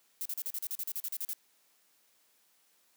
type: noise bursts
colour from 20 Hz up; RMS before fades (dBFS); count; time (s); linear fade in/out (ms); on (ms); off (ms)
violet; -36; 14; 0.21-1.333; 0; 44; 39
effects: white hiss -69 dBFS RMS until 2.96 s + high-pass 200 Hz 12 dB/octave